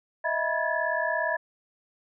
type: tone cluster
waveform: sine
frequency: 626 / 664 / 973 / 1679 / 1738 Hz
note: D#5 / E5 / B5 / G#6 / A6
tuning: +10 / +12 / -26 / +18 / -22 cents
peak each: -31 dBFS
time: 0.24-1.37 s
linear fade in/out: 10 ms
effects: none